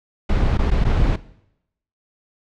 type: noise with dropouts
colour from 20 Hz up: brown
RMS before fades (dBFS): -17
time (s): 0.29-1.16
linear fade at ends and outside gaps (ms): 5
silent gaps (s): 0.574-0.589 / 0.705-0.712 / 0.841-0.849
effects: noise-tail reverb RT60 0.8 s tail -18 dB re dry + low-pass 4000 Hz 12 dB/octave